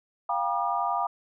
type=tone cluster; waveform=sine; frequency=700 / 791 / 960 / 1208 Hz; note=F5 / G5 / B5 / D6; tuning=+4 / +15 / -49 / +48 cents; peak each=-30 dBFS; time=0.29-1.07 s; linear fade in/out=5 ms; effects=none